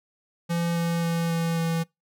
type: tone with pitch steps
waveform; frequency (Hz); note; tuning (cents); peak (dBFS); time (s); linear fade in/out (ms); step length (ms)
square; 170 / 168.83 / 167.66 / 166.5 / 165.35; F3 / E3 / E3 / E3 / E3; -46 / +42 / +30 / +18 / +6; -24; 0.49-1.84; 20; 270
effects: noise-tail reverb RT60 0.2 s tail -25 dB re dry